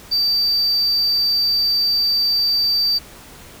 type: tone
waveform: sine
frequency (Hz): 4647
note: D8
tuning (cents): -19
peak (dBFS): -12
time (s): 0.11-2.99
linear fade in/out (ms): 20
effects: tanh soft clip ceiling -14 dBFS + pink hiss -41 dBFS RMS until 3.6 s